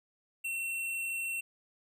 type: tone with hard clipping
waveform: sine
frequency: 2713 Hz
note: E7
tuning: 49 cents sharp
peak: -34 dBFS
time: 0.44-1.41 s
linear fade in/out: 10 ms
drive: 17 dB
effects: none